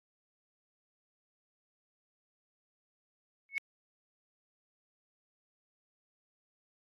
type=tone with exponential growth; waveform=sine; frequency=2203 Hz; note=C#7; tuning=11 cents flat; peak=-26 dBFS; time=3.49-3.58 s; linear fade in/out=0 ms; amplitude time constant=19 ms; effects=AAC 32 kbps